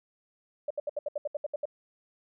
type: tone bursts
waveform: sine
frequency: 587 Hz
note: D5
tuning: 1 cent flat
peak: -28 dBFS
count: 11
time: 0.68-1.655 s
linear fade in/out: 5 ms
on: 25 ms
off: 70 ms
effects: none